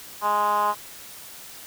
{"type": "tone with band-pass filter", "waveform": "10% pulse", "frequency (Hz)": 207.7, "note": "G#3", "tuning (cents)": 0, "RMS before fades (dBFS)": -22, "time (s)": [0.21, 0.75], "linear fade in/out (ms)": 50, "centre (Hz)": 1000, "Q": 4.4, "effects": ["white hiss -42 dBFS RMS until 1.66 s"]}